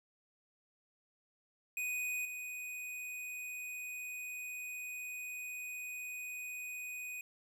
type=tone with level steps; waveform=square; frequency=2489 Hz; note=D#7; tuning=in tune; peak=-36 / -42 dBFS; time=1.77-7.21 s; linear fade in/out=2 ms; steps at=2.25 s; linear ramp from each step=2 ms; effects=none